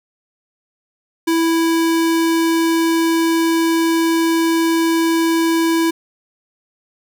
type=tone; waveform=square; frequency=329.6 Hz; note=E4; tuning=in tune; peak=-14 dBFS; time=1.27-5.91 s; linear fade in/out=10 ms; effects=none